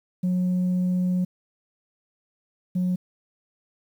sine tone pair in turn, 181.5 / 181.5 Hz, F#3 / F#3, -33 / -33 cents, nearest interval unison, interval 0 cents, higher neither, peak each -18 / -19 dBFS, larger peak first, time 0.23-1.25 / 2.75-2.96 s, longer first, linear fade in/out 10 ms, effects tanh soft clip ceiling -19 dBFS + 9-bit

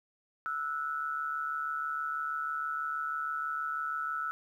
sine tone pair together, 1318.5 / 1464.7 Hz, E6 / F#6, 0 / -18 cents, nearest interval major second, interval 182 cents, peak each -33 / -37 dBFS, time 0.46-4.31 s, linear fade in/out 0 ms, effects 11-bit

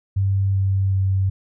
sine tone with pitch steps, 97.6 / 96.76 / 95.92 Hz, G2 / G2 / G2, -7 / -22 / -37 cents, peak -16 dBFS, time 0.16-1.3 s, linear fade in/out 10 ms, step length 380 ms, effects none

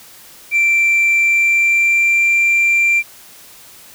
sine tone with pitch glide, 2349 to 2365 Hz, D7 to D7, 0 to +12 cents, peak -8 dBFS, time 0.51-3.03 s, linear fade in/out 50 ms, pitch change +12 cents, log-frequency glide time 1.13-2.32 s, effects tanh soft clip ceiling -9 dBFS + white hiss -41 dBFS RMS until 3.94 s

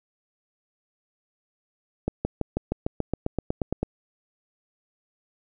accelerating click train, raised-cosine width 2 ms, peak -11 dBFS, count 14, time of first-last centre 2.08-3.83 s, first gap 170 ms, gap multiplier 0.96, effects none

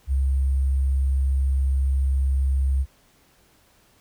sine tone with sample-and-hold, 67.3 Hz, C2, 49 cents sharp, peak -18 dBFS, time 0.07-2.86 s, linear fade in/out 50 ms, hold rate 8820 Hz, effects pink hiss -59 dBFS RMS until 4 s

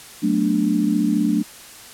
sine chord, B minor seventh, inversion second, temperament equal with one note detuned, 185 / 220 / 244.2 / 293.7 Hz, F#3 / A3 / B3 / D4, 0 / 0 / -19 / 0 cents, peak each -23 / -20 / -26 / -20 dBFS, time 0.22-1.43 s, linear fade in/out 20 ms, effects white hiss -41 dBFS RMS until 1.93 s + low-pass 12000 Hz 12 dB/octave

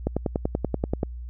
click train, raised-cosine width 2 ms, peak -10 dBFS, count 11, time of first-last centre 0.07-1.032 s, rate 10.4 Hz, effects added 60 Hz sine -33 dBFS peak until 1.29 s

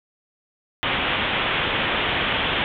white low-pass noise, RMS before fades -23 dBFS, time 0.83-2.64 s, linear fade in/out 0 ms, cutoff 3500 Hz, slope 96 dB/octave, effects none

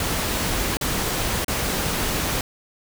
pink noise with dropouts, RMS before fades -24 dBFS, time 0-2.41 s, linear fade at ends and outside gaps 2 ms, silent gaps 0.771-0.811 / 1.446-1.481 s, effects none

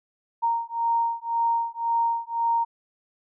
sine beating tone pair, 927 / 928.9 Hz, A#5 / A#5, -10 / -6 cents, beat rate 1.9 Hz, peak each -25 dBFS, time 0.42-2.65 s, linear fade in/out 20 ms, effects none

